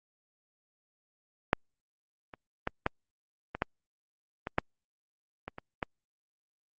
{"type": "clicks", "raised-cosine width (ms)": 0.5, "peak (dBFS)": [-6, -29, -14, -11, -20, -12, -19, -9, -22, -26, -15], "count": 11, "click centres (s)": [1.531, 2.338, 2.674, 2.864, 3.55, 3.621, 4.471, 4.584, 5.48, 5.584, 5.828], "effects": ["Opus 48 kbps"]}